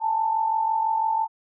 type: tone pair together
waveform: sine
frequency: 847 / 893 Hz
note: G#5 / A5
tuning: +34 / +25 cents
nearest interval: minor second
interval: 91 cents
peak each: -28 / -21 dBFS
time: 0-1.28 s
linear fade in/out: 50 ms
effects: none